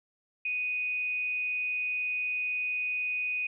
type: tone with amplitude modulation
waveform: sine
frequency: 2489 Hz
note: D#7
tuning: in tune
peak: -27 dBFS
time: 0.45-3.47 s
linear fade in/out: 5 ms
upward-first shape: sine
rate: 264 Hz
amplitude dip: 30%
effects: none